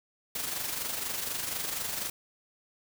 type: noise with amplitude modulation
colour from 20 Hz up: white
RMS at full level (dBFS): -32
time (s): 0.35-2.1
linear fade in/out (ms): 5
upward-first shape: sine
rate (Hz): 24.1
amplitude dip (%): 50
effects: none